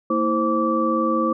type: tone cluster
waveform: sine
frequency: 228.7 / 325.3 / 524 / 1158 Hz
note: A#3 / E4 / C5 / D6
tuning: -33 / -23 / +2 / -25 cents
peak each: -24 / -23 / -24 / -22 dBFS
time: 0.1-1.33 s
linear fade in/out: 5 ms
effects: none

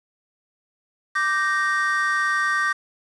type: chord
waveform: triangle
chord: G minor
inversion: second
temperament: equal with one note detuned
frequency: 1174.7 / 1555.4 / 1864.7 Hz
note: D6 / G6 / Bb6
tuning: 0 / -14 / 0 cents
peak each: -22 dBFS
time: 1.15-2.73 s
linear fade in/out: 10 ms
effects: resampled to 22050 Hz + 7-bit

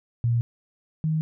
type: tone pair in turn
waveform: sine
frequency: 117.9 / 157.38 Hz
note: A#2 / D#3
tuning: +20 / +20 cents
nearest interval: perfect fourth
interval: 500 cents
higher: second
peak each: -19 / -21 dBFS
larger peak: first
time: 0.24-0.41 / 1.04-1.21 s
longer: neither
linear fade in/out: 0 ms
effects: none

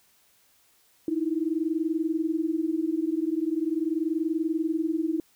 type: tone pair together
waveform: sine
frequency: 311.1 / 331.5 Hz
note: D#4 / E4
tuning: 0 / +10 cents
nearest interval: minor second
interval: 110 cents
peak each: -27 dBFS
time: 1.08-5.2 s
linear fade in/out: 2 ms
effects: white hiss -63 dBFS RMS until 5.35 s

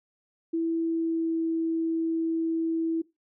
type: tone with pitch glide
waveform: sine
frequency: 329.6 to 327.1 Hz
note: E4 to E4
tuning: 0 to -13 cents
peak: -24 dBFS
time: 0.53-3.02 s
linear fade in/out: 10 ms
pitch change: -13 cents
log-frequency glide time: 0.79-1.4 s
effects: noise-tail reverb RT60 0.2 s tail -19 dB re dry

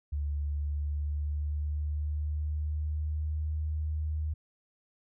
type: tone with pitch glide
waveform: sine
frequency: 72.7 to 76.93 Hz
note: D2 to D#2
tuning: -17 to -19 cents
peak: -29 dBFS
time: 0.12-4.34 s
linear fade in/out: 10 ms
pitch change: +98 cents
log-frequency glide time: 0.37-3.54 s
effects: none

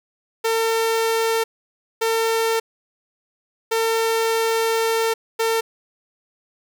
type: tone bursts at uneven times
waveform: sawtooth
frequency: 451.9 Hz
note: A4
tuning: 46 cents sharp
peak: -14 dBFS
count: 4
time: 0.44-1.44 / 2.01-2.6 / 3.71-5.14 / 5.39-5.61 s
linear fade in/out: 10 ms
effects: none

